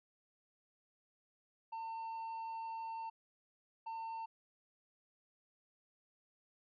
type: tone bursts at uneven times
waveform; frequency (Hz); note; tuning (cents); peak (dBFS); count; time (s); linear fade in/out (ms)
triangle; 903; A5; +45; -39; 2; 1.72-3.1 / 3.86-4.26; 10
effects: resampled to 11025 Hz